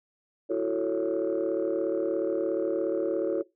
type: chord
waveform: sine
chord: F# minor seventh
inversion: third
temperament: just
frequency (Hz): 333 / 370 / 444 / 555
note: E4 / F#4 / A4 / C#5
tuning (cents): +18 / 0 / +16 / +2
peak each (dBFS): -29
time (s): 0.49-3.43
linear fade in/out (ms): 20
effects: noise-tail reverb RT60 0.2 s tail -20 dB re dry + tanh soft clip ceiling -19 dBFS